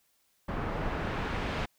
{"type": "noise with low-pass filter sweep", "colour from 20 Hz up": "pink", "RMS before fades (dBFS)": -33, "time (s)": [0.48, 1.66], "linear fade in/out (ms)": 10, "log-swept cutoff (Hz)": [1300, 2800], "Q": 0.85, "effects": ["white hiss -71 dBFS RMS until 1.78 s"]}